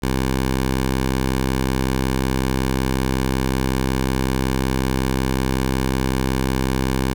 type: tone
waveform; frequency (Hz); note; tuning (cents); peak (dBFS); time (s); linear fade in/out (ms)
10% pulse; 65.41; C2; 0; -10; 0.02-7.14; 20
effects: none